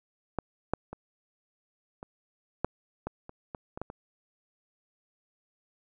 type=clicks; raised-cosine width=1 ms; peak=-15 / -12 / -25 / -27 / -12 / -19 / -29 / -23 / -24 / -20 / -26 dBFS; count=11; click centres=0.387 / 0.736 / 0.93 / 2.029 / 2.646 / 3.07 / 3.294 / 3.548 / 3.775 / 3.816 / 3.901 s; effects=none